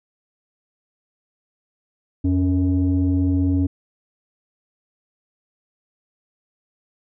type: tone pair together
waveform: sine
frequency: 87.31 / 277.2 Hz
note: F2 / C#4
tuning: 0 / 0 cents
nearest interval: octave + minor sixth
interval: 2000 cents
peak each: -17 dBFS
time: 2.24-3.67 s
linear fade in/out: 10 ms
effects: tanh soft clip ceiling -12 dBFS